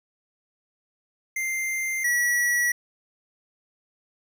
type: tone pair in turn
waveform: square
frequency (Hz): 2093 / 1933.6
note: C7 / B6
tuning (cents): 0 / -37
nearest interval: minor second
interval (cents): 137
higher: first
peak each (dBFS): -26 / -21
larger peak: second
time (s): 1.36-2.04 / 2.04-2.72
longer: neither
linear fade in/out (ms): 5
effects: none